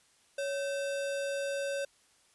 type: tone with sample-and-hold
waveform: sine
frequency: 558 Hz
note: C#5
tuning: 11 cents sharp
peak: -31 dBFS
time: 0.38-1.85 s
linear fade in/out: 5 ms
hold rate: 2100 Hz
effects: white hiss -66 dBFS RMS until 2.34 s + resampled to 24000 Hz